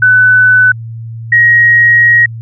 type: tone pair in turn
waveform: sine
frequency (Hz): 1500 / 1889.9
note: F#6 / A#6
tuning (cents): +23 / +23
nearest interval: major third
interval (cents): 400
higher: second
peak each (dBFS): -3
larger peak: neither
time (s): 0.02-0.72 / 1.32-2.26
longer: second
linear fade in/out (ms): 5
effects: added 114 Hz sine -21 dBFS peak until 2.41 s